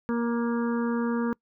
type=harmonic tone; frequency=235.2 Hz; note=A#3; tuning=16 cents sharp; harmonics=1 / 2 / 4 / 5 / 6 / 7; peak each=-25 / -31 / -37 / -39 / -41 / -42 dBFS; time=0.09-1.33 s; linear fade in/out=0 ms; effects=noise-tail reverb RT60 0.1 s tail -25 dB re dry